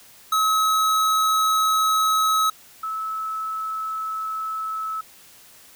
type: tone pair in turn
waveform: square / sine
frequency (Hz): 1283 / 1300.9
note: E6 / E6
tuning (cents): -47 / -23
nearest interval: unison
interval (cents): 24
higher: second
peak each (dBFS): -18 / -25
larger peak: first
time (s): 0.32-2.5 / 2.83-5.01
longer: neither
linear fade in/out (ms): 5
effects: white hiss -49 dBFS RMS until 5.75 s

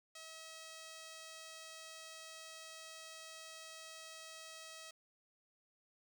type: tone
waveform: 5% pulse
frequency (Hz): 642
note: E5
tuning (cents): -46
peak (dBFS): -39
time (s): 0.15-4.91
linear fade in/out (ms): 5
effects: none

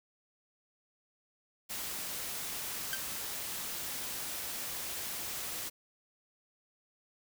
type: noise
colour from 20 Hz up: white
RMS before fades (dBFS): -39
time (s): 1.69-5.7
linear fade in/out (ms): 20
type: tone with exponential decay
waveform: sawtooth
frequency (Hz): 1568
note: G6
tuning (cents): 0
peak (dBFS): -27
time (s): 2.93-3.02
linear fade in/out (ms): 1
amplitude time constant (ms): 18
effects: none

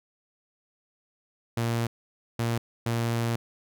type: tone bursts at uneven times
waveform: sawtooth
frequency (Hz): 116.54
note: A#2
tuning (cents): 0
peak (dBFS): -21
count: 3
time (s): 1.57-1.87 / 2.39-2.58 / 2.86-3.36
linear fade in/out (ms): 5
effects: none

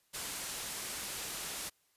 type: low-pass noise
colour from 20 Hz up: white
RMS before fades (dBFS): -41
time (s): 0.13-1.7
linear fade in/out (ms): 20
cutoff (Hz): 12000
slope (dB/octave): 24
effects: white hiss -73 dBFS RMS until 1.96 s + resampled to 32000 Hz

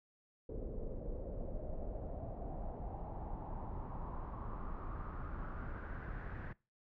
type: noise with low-pass filter sweep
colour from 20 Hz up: brown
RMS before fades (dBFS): -43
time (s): 0.49-6.53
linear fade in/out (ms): 5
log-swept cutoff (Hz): 460 to 1700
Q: 4.2
effects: noise-tail reverb RT60 0.3 s tail -22 dB re dry

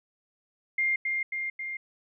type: tone with echo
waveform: sine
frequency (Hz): 2113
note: C7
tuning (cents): +16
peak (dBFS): -23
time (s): 0.78-0.96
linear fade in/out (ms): 5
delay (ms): 270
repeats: 3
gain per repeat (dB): -3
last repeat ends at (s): 1.77
effects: none

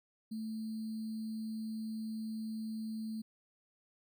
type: tone with sample-and-hold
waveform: sine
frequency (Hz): 220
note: A3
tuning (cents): 0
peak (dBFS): -37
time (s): 0.31-3.22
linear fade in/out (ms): 10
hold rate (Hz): 4410
effects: none

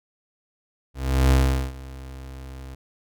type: tone with ADSR envelope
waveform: 35% pulse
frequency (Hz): 65.9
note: C2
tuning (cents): +13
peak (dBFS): -12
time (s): 0.94-2.75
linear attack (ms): 370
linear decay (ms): 410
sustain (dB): -22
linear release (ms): 6
effects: none

